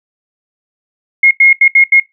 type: tone bursts at uneven times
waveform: sine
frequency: 2152 Hz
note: C7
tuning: 48 cents sharp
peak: -3 dBFS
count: 5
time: 1.23-1.31 / 1.4-1.53 / 1.61-1.68 / 1.75-1.84 / 1.92-2 s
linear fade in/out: 5 ms
effects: noise-tail reverb RT60 0.2 s tail -21 dB re dry